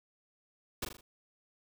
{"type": "noise with echo", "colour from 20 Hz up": "pink", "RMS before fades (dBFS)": -35, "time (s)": [0.82, 0.85], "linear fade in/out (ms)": 5, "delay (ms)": 40, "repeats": 4, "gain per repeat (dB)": -6, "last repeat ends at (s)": 1.01, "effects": []}